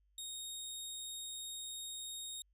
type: tone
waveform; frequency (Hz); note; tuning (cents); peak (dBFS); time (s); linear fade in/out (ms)
20% pulse; 3729; A#7; 0; -37; 0.18-2.42; 2
effects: added 50 Hz sine -70 dBFS peak until 2.53 s